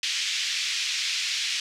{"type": "band-pass noise", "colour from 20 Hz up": "pink", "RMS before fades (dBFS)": -28, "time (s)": [0.03, 1.6], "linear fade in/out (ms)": 2, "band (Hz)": [2300, 6100], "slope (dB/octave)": 24, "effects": []}